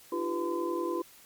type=tone cluster; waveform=sine; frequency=302.6 / 343.2 / 393.5 / 494.8 / 1021 Hz; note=D#4 / F4 / G4 / B4 / C6; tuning=-48 / -30 / +7 / +3 / -43 cents; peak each=-40 / -31 / -38 / -37 / -36 dBFS; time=0.12-1.02 s; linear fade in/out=5 ms; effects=white hiss -55 dBFS RMS until 1.25 s + MP3 96 kbps